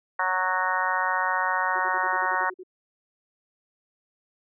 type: harmonic tone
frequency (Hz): 185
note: F#3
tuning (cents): 0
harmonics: 3 / 4 / 5 / 6 / 7 / 8 / 9 / 10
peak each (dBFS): -36 / -32 / -28 / -28 / -35 / -29 / -37 / -30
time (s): 0.19-2.5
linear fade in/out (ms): 5
type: tone bursts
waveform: sine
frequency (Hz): 367.8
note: F#4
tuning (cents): -10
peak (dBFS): -37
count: 10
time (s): 1.75-2.635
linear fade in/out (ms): 10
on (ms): 48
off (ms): 45
effects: none